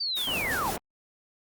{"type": "linear sweep", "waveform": "sine", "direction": "down", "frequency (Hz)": [4699, 698.5], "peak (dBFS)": -27, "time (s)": [0, 0.71], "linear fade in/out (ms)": 10}
{"type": "noise with tremolo", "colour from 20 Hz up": "white", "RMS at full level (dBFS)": -35, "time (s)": [0.16, 0.77], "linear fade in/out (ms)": 10, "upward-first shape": "sine", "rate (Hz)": 5.9, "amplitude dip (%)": 45}
{"type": "low-pass noise", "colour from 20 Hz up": "white", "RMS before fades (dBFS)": -35, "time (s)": [0.27, 0.78], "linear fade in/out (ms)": 2, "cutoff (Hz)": 860, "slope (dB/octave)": 12}
{"effects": ["Opus 32 kbps"]}